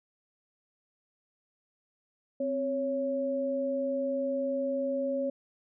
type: tone pair together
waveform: sine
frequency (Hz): 261.9 / 555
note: C4 / C#5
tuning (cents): +2 / +2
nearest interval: octave + minor second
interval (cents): 1300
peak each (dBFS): -33 / -29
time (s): 2.4-5.3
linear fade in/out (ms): 5
effects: none